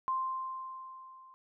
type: tone with level ramp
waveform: sine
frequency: 1046.5 Hz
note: C6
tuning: in tune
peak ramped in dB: -28 to -53 dBFS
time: 0.08-1.34 s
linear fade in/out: 0 ms
effects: none